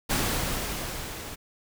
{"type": "noise with level ramp", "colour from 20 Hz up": "pink", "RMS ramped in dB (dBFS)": [-25, -39], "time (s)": [0.09, 1.36], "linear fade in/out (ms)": 20, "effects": []}